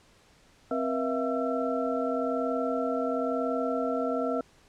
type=tone cluster; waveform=sine; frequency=263.1 / 479.8 / 647 / 688 / 1340 Hz; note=C4 / A#4 / E5 / F5 / E6; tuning=+10 / +50 / -32 / -26 / +28 cents; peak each=-31 / -31 / -32 / -35 / -36 dBFS; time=0.71-4.41 s; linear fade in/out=2 ms; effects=pink hiss -60 dBFS RMS until 4.68 s + low-pass 8000 Hz 12 dB/octave